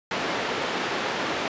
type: band-pass noise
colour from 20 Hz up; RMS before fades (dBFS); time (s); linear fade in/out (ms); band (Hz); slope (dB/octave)
pink; -28; 0.11-1.48; 2; 300 to 3400; 12
effects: resampled to 16000 Hz